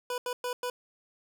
25% pulse tone bursts at uneven times, 493.9 Hz, B4, in tune, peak -27 dBFS, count 4, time 0.1-0.18 / 0.26-0.33 / 0.44-0.53 / 0.63-0.7 s, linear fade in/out 2 ms, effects none

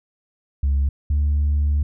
sine tone pair in turn, 69.3 / 73.1 Hz, C#2 / D2, 0 / -7 cents, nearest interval minor second, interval 93 cents, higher second, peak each -14 dBFS, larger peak neither, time 0.63-0.89 / 1.1-1.83 s, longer second, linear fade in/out 5 ms, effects tanh soft clip ceiling -14 dBFS

